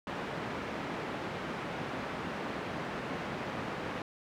pink band-pass noise, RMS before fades -38 dBFS, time 0.07-4.02 s, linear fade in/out 2 ms, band 160 to 2100 Hz, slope 12 dB/octave, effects none

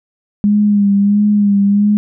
sine tone with vibrato, 204 Hz, G#3, 31 cents flat, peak -8 dBFS, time 0.44-1.97 s, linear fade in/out 0 ms, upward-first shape sine, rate 1.5 Hz, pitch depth 39 cents each way, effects none

